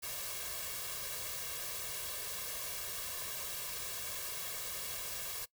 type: noise with comb filter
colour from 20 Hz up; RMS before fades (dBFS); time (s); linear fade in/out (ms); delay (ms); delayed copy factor
white; -41; 0.02-5.46; 20; 1.8; +0.75
effects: noise-tail reverb RT60 0.1 s tail -21 dB re dry